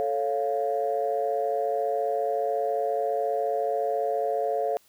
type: chord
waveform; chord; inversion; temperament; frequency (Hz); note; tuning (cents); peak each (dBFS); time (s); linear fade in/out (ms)
sine; A augmented; none; equal; 440 / 554.4 / 698.5; A4 / C#5 / E#5; 0 / 0 / 0; -28 / -28 / -27; 0-4.77; 0
effects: tanh soft clip ceiling -15 dBFS + white hiss -61 dBFS RMS until 4.88 s